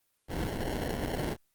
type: noise with sample-and-hold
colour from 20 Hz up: pink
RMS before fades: -33 dBFS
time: 0.28-1.37 s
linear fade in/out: 50 ms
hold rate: 1225 Hz
effects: white hiss -75 dBFS RMS until 1.54 s + Opus 24 kbps